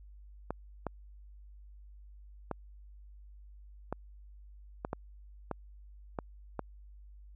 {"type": "clicks", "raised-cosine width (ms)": 1, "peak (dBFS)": -20, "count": 9, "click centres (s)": [0.506, 0.867, 2.513, 3.926, 4.849, 4.931, 5.513, 6.188, 6.593], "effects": ["added 50 Hz sine -50 dBFS peak until 7.35 s"]}